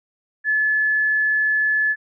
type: tone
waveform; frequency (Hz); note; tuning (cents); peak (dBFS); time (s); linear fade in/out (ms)
sine; 1723; A6; -37; -16; 0.44-1.96; 50
effects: none